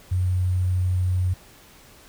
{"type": "tone with sample-and-hold", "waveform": "sine", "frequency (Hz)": 91.3, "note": "F#2", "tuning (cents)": -23, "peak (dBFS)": -19, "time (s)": [0.11, 1.34], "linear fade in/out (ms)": 10, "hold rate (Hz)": 8820, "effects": ["pink hiss -50 dBFS RMS until 2.08 s"]}